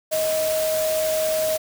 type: tone in noise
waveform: sine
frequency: 629 Hz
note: D#5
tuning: 19 cents sharp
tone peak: -20 dBFS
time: 0.11-1.58 s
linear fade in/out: 20 ms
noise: white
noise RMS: -29 dBFS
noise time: 0.11-1.58 s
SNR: +6 dB
effects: none